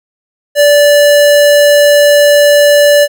square tone, 582 Hz, D5, 16 cents flat, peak -4 dBFS, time 0.55-3.08 s, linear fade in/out 50 ms, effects none

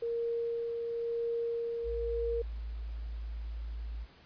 sine tone with tremolo, 466.2 Hz, A#4, in tune, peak -30 dBFS, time 0.02-2.42 s, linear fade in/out 5 ms, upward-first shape sine, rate 0.96 Hz, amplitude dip 30%
sine tone, 55.4 Hz, A1, 13 cents sharp, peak -36 dBFS, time 1.83-4.07 s, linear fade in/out 50 ms
effects pink hiss -59 dBFS RMS until 4.25 s + resampled to 11025 Hz

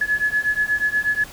sine beating tone pair, 1700 / 1708.3 Hz, G#6 / G#6, +40 / +48 cents, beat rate 8.3 Hz, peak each -21 dBFS, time 0.01-1.24 s, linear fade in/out 5 ms, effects pink hiss -40 dBFS RMS until 1.32 s

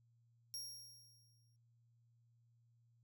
sawtooth tone with exponential decay, 5588 Hz, F8, in tune, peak -40 dBFS, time 0.54-1.56 s, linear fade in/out 0 ms, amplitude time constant 220 ms, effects added 117 Hz sine -70 dBFS peak until 3.03 s

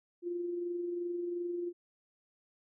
sine tone with amplitude modulation, 349.2 Hz, F4, in tune, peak -32 dBFS, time 0.22-1.73 s, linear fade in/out 50 ms, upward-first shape sine, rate 22.8 Hz, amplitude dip 35%, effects none

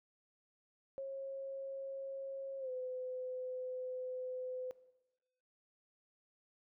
sine tone with pitch glide, 542 to 508.6 Hz, C#5 to C5, -39 to -49 cents, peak -39 dBFS, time 0.98-4.71 s, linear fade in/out 0 ms, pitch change -110 cents, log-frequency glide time 2.59-2.7 s, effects noise-tail reverb RT60 1.0 s tail -18 dB re dry

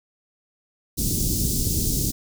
pink band-stop noise, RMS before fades -23 dBFS, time 0.97-2.12 s, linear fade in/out 20 ms, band 320 to 5100 Hz, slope 24 dB/octave, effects none

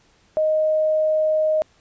sine tone, 622.3 Hz, D#5, in tune, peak -16 dBFS, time 0.37-1.62 s, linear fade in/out 0 ms, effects pink hiss -58 dBFS RMS until 1.8 s + resampled to 16000 Hz

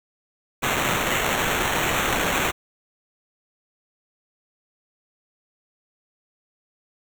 blue noise with sample-and-hold, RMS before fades -23 dBFS, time 0.62-2.52 s, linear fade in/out 20 ms, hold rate 4900 Hz, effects none

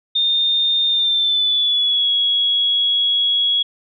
sine tone with pitch glide, 3637 to 3335 Hz, A#7 to G#7, -43 to +7 cents, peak -14 dBFS, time 0.15-3.63 s, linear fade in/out 10 ms, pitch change -150 cents, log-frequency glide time 0.88-2.1 s, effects none

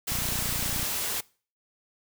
white noise, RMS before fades -30 dBFS, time 0.07-1.21 s, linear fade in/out 10 ms
click train, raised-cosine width 5 ms, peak -23 dBFS, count 22, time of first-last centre 0.12-0.829 s, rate 29.6 Hz
effects noise-tail reverb RT60 0.4 s tail -23 dB re dry

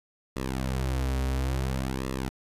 sawtooth tone with flanger, 65.41 Hz, C2, in tune, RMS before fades -29 dBFS, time 0.36-2.29 s, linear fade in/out 0 ms, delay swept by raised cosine 1.3 to 5.9 ms, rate 0.58 Hz, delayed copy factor -0.9, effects resampled to 32000 Hz

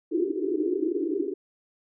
pink band-pass noise, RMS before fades -27 dBFS, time 0.11-1.34 s, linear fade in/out 10 ms, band 300 to 410 Hz, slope 96 dB/octave, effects none

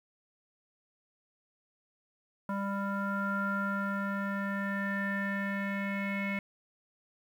square tone with low-pass filter sweep, 198.4 Hz, G3, 21 cents sharp, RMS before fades -33 dBFS, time 2.49-6.39 s, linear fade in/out 2 ms, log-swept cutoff 1200 to 2200 Hz, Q 8.1, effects 10-bit

